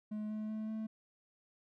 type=tone with pitch steps; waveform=triangle; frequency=212.7 / 214.8 / 216.9 / 219.1 Hz; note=G#3 / A3 / A3 / A3; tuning=+42 / -41 / -25 / -7 cents; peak=-35 dBFS; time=0.11-0.87 s; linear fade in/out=10 ms; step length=190 ms; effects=none